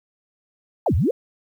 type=exponential two-way sweep; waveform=sine; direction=down then up; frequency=960 to 69.3 to 549 Hz; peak=-16 dBFS; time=0.86-1.11 s; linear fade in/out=5 ms; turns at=0.95 s; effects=9-bit